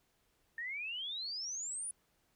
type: exponential sweep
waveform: sine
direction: up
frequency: 1800 to 10000 Hz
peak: -38 dBFS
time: 0.58-1.91 s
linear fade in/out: 2 ms
effects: pink hiss -75 dBFS RMS until 2.35 s

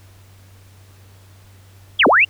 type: linear two-way sweep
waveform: sine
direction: down then up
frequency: 3494 to 204.5 to 2889 Hz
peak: -9 dBFS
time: 1.99-2.25 s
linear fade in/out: 10 ms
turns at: 2.07 s
effects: added 96 Hz sine -44 dBFS peak until 2.29 s + pink hiss -52 dBFS RMS until 2.29 s

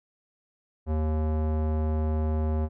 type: tone with low-pass filter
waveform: square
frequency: 77.78 Hz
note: D#2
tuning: in tune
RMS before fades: -26 dBFS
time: 0.86-2.69 s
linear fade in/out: 50 ms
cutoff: 760 Hz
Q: 1
effects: none

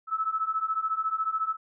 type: beating tone pair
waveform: sine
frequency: 1296 / 1310 Hz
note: E6 / E6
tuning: -30 / -11 cents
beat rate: 14 Hz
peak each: -30 / -28 dBFS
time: 0.07-1.57 s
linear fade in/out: 50 ms
effects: none

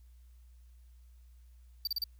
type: tone bursts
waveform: square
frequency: 4643 Hz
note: D8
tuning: 21 cents flat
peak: -31 dBFS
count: 4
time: 1.85-2.04 s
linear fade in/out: 2 ms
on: 22 ms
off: 34 ms
effects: added 60 Hz sine -54 dBFS peak until 2.19 s + white hiss -75 dBFS RMS until 2.19 s

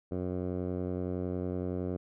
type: tone with low-pass filter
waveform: 10% pulse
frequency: 90.8 Hz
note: F#2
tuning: 32 cents flat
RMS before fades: -34 dBFS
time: 0.11-1.97 s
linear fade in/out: 10 ms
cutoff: 540 Hz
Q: 0.93
effects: none

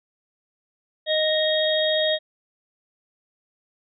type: harmonic tone with a mistuned harmonic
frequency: 622 Hz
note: D#5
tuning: 1 cent flat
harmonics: 1 / 3 / 5 / 6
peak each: -21 / -29 / -27 / -25 dBFS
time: 1.06-2.19 s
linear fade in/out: 50 ms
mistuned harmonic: 5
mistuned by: +94 cents
effects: none

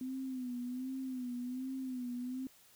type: tone with vibrato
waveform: sine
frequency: 254.1 Hz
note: B3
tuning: 49 cents sharp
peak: -37 dBFS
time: 0.01-2.47 s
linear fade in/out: 2 ms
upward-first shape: sine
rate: 1.3 Hz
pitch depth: 71 cents each way
effects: white hiss -63 dBFS RMS until 2.75 s

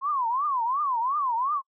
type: tone with vibrato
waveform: sine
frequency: 1046.5 Hz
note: C6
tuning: in tune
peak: -23 dBFS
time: 0.01-1.62 s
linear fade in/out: 50 ms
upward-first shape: triangle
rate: 2.8 Hz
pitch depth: 280 cents each way
effects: noise-tail reverb RT60 0.1 s tail -26 dB re dry

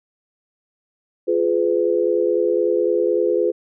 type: chord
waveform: sine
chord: F diminished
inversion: none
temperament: just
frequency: 349.2 / 419.1 / 502.9 Hz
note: F4 / Ab4 / Cb5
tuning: 0 / +16 / +31 cents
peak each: -20 dBFS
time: 1.27-3.52 s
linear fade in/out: 20 ms
effects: none

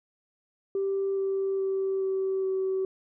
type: tone with pitch steps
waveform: sine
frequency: 391 / 388.3 / 385.6 / 383 / 380.3 Hz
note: G4 / G4 / G4 / G4 / F#4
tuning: -4 / -16 / -28 / -40 / +48 cents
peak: -24 dBFS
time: 0.75-2.85 s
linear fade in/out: 2 ms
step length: 420 ms
effects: tanh soft clip ceiling -21 dBFS

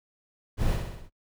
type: noise with echo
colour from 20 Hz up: brown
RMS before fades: -23 dBFS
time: 0.57-0.78 s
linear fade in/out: 50 ms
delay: 64 ms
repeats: 5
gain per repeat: -4 dB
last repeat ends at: 1.1 s
effects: noise-tail reverb RT60 0.1 s tail -24 dB re dry

